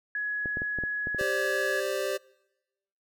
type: tone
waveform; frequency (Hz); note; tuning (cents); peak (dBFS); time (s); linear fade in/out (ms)
sine; 1682; G#6; +22; -28; 0.15-1.8; 2
type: clicks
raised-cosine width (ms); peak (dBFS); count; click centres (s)
2; -23; 8; 0.458 / 0.571 / 0.619 / 0.787 / 0.837 / 1.071 / 1.147 / 1.212
type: chord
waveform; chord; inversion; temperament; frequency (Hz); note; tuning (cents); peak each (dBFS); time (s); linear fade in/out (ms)
square; G suspended fourth; none; equal; 392 / 523.3 / 587.3; G4 / C5 / D5; 0 / 0 / 0; -33; 1.18-2.18; 20
effects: noise-tail reverb RT60 1.0 s tail -25 dB re dry